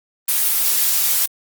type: noise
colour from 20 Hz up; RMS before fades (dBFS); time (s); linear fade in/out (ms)
blue; -17; 0.28-1.26; 5
effects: Opus 24 kbps